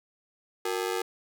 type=ring-modulated tone; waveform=sawtooth; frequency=415.3 Hz; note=G#4; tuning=in tune; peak=-21 dBFS; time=0.65-1.02 s; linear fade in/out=5 ms; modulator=48.7 Hz; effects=none